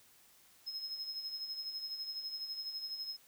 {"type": "tone with tremolo", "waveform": "triangle", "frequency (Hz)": 5150, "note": "E8", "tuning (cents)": -41, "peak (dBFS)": -36, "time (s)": [0.66, 3.17], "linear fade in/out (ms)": 20, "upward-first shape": "sine", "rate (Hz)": 12, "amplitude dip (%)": 55, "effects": ["white hiss -64 dBFS RMS until 3.27 s"]}